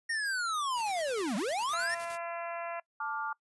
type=linear two-way sweep; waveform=square; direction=down then up; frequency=1864.7 to 185 to 1864.7 Hz; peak=-31 dBFS; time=0.09-1.95 s; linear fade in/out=10 ms; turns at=1.36 s
type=noise with tremolo; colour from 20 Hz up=white; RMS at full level=-46 dBFS; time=0.76-2.18 s; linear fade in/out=20 ms; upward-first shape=square; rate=9.7 Hz; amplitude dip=50%
type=harmonic tone; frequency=339.7 Hz; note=F4; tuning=48 cents flat; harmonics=2 / 3 / 4 / 5 / 6 / 7 / 8; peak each=-38 / -42 / -44 / -46 / -48 / -49 / -50 dBFS; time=1.73-2.8 s; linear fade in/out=5 ms
type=chord; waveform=sine; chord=D minor; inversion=second; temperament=just; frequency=881 / 1174.7 / 1409.6 Hz; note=A5 / D6 / F6; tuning=+2 / 0 / +16 cents; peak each=-37 dBFS; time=3-3.33 s; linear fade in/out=5 ms
effects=noise-tail reverb RT60 0.1 s tail -23 dB re dry + resampled to 24000 Hz